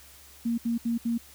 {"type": "tone bursts", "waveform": "sine", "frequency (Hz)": 233.1, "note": "A#3", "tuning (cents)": 0, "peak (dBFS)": -24, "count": 4, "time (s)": [0.45, 1.18], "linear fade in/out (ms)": 10, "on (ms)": 130, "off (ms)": 70, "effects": ["added 70 Hz sine -57 dBFS peak until 1.34 s", "white hiss -52 dBFS RMS until 1.34 s"]}